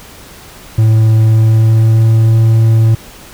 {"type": "tone with pitch glide", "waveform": "triangle", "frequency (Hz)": [110.5, 112.3], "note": ["A2", "A2"], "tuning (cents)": [8, 36], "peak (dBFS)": -3, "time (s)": [0.78, 2.95], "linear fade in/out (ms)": 5, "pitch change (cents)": 28, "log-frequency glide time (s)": [1.24, 2.21], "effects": ["pink hiss -35 dBFS RMS until 3.33 s"]}